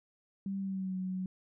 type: tone with pitch glide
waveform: sine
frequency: 195.4 to 186.04 Hz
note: G3 to F#3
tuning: -5 to +10 cents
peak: -33 dBFS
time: 0.46-1.26 s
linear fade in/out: 2 ms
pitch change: -85 cents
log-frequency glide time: 0.59-0.96 s
effects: none